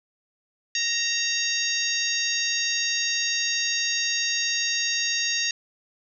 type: harmonic tone with a mistuned harmonic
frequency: 932.3 Hz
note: A#5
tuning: in tune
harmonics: 2 / 3 / 4 / 5 / 6 / 7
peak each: -30 / -30 / -30 / -30 / -30 / -30 dBFS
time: 0.75-5.51 s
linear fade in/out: 2 ms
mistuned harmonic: 3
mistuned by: -30 cents
effects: none